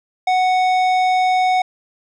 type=tone with tanh clipping; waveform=sine; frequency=740 Hz; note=F#5; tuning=in tune; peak=-15 dBFS; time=0.27-1.62 s; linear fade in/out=5 ms; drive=13 dB; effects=none